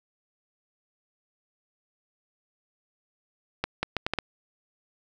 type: accelerating click train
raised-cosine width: 0.3 ms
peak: -10 dBFS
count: 6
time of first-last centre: 3.64-4.187 s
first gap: 190 ms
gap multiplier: 0.72
effects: none